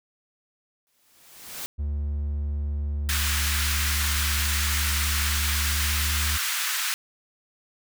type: noise with exponential growth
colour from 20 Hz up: white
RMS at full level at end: -32 dBFS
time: 0.87-1.66 s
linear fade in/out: 0 ms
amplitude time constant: 170 ms
type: tone with pitch glide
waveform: triangle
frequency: 72.8 to 74.29 Hz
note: D2 to D2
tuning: -15 to +20 cents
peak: -23 dBFS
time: 1.78-6.38 s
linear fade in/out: 20 ms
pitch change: +35 cents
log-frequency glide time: 5.67-6.27 s
type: high-pass noise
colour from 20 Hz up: pink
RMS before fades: -27 dBFS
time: 3.09-6.94 s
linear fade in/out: 0 ms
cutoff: 1300 Hz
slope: 24 dB/octave
effects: none